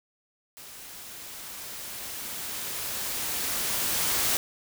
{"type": "noise with level ramp", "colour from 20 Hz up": "white", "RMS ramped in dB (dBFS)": [-45, -25], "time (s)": [0.57, 4.37], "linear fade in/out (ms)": 0, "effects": []}